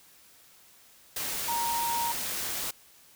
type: tone in noise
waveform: sine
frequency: 935 Hz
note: A#5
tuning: 5 cents sharp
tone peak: -28 dBFS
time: 1.48-2.12 s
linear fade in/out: 5 ms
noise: white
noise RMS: -33 dBFS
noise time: 1.16-2.71 s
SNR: +2 dB
effects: white hiss -57 dBFS RMS until 3.15 s